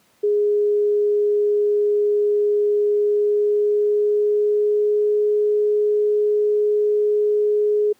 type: tone with pitch glide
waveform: sine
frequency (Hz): 414.6 to 418.9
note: G#4 to G#4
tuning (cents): -3 to +15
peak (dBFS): -15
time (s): 0.23-7.93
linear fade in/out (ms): 10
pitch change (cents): +18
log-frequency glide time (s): 2.9-5.19
effects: pink hiss -59 dBFS RMS until 7.99 s + high-pass 150 Hz 12 dB/octave